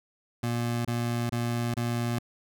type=tone bursts; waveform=25% pulse; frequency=118.8 Hz; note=A#2; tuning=33 cents sharp; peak=-23 dBFS; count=4; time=0.43-2.188 s; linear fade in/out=5 ms; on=420 ms; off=26 ms; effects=none